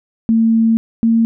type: tone pair in turn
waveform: sine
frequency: 225.8 / 227.9 Hz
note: A3 / A#3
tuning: +45 / -39 cents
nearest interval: unison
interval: 16 cents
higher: second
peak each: -9 dBFS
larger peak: neither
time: 0.29-0.77 / 1.03-1.25 s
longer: first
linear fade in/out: 0 ms
effects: none